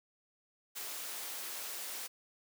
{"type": "high-pass noise", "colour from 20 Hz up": "white", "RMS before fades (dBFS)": -42, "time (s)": [0.75, 2.08], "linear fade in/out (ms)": 20, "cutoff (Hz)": 360, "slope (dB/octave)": 12, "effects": []}